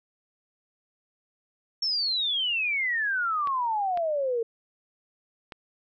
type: exponential sweep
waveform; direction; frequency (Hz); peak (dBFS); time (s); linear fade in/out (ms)
sine; down; 5500 to 449.8; -24; 1.82-4.43; 5
type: clicks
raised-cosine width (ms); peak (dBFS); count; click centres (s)
0.3; -23; 3; 3.473 / 3.974 / 5.522
effects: none